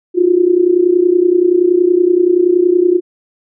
sine tone with amplitude modulation, 355.9 Hz, F4, 33 cents sharp, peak -4 dBFS, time 0.14-3.01 s, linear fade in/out 50 ms, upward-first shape sine, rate 30.6 Hz, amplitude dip 80%, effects none

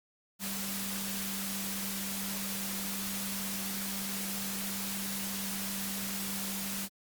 sine tone in noise, 196 Hz, G3, in tune, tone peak -39 dBFS, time 0.39-6.89 s, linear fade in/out 50 ms, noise white, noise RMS -37 dBFS, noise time 0.39-6.89 s, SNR -5 dB, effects Opus 48 kbps

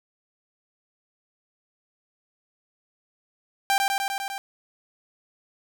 sawtooth tone with echo, 790 Hz, G5, 13 cents sharp, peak -15 dBFS, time 3.7-3.78 s, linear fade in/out 0 ms, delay 100 ms, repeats 6, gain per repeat -2 dB, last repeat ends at 4.38 s, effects none

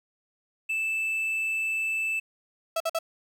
triangle tone, 2637 Hz, E7, in tune, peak -24 dBFS, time 0.69-2.2 s, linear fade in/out 10 ms
35% pulse tone bursts, 657 Hz, E5, 6 cents flat, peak -23 dBFS, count 3, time 2.76-2.989 s, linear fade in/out 5 ms, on 43 ms, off 50 ms
effects 10-bit

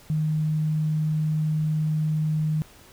sine tone, 154.8 Hz, D#3, 9 cents flat, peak -21 dBFS, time 0.1-2.62 s, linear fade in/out 0 ms, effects pink hiss -51 dBFS RMS until 2.92 s

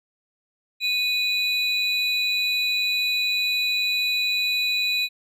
triangle tone pair together, 2489 / 3951 Hz, D#7 / B7, 0 / 0 cents, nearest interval minor sixth, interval 800 cents, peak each -22 dBFS, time 0.8-5.09 s, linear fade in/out 50 ms, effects none

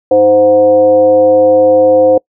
sine tone with frequency modulation, 520 Hz, C5, 11 cents flat, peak -4 dBFS, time 0.11-2.18 s, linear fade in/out 5 ms, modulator 208 Hz, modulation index 0.56, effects noise-tail reverb RT60 0.1 s tail -26 dB re dry

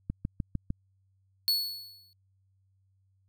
click train, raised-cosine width 5 ms, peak -19 dBFS, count 5, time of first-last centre 0.1-0.704 s, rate 6.62 Hz
45% pulse tone with exponential decay, 4405 Hz, C#8, 12 cents flat, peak -21 dBFS, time 1.48-2.13 s, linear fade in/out 0 ms, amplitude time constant 140 ms
effects added 96 Hz sine -66 dBFS peak until 3.28 s

